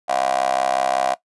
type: tone with high-pass filter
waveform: 15% pulse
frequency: 65.41 Hz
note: C2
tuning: in tune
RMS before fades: -20 dBFS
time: 0.08-1.15 s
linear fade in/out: 20 ms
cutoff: 720 Hz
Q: 6.5
effects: noise-tail reverb RT60 0.1 s tail -18 dB re dry + resampled to 24000 Hz